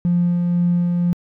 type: tone with tremolo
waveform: triangle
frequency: 174.61 Hz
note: F3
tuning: in tune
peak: -10 dBFS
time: 0.05-1.13 s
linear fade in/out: 0 ms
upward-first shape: sine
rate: 2 Hz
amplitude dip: 35%
effects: tanh soft clip ceiling -11 dBFS